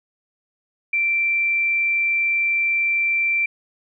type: tone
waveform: sine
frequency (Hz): 2349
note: D7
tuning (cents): 0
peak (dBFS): -17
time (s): 0.93-3.46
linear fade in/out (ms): 5
effects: none